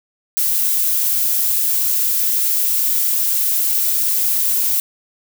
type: noise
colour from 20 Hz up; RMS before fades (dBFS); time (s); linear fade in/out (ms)
violet; -17; 0.37-4.8; 0
effects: none